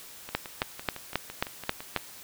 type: two click trains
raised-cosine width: 0.3 ms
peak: -22 / -9 dBFS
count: 11 / 7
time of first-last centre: 0.29-1.974 / 0.35-1.963 s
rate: 5.94 / 3.72 Hz
effects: white hiss -47 dBFS RMS until 2.23 s